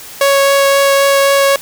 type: tone with vibrato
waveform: sawtooth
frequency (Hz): 554.4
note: C#5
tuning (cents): 0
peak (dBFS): -4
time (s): 0.21-1.56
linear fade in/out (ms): 2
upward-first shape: triangle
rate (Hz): 3.8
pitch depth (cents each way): 8
effects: white hiss -32 dBFS RMS until 1.61 s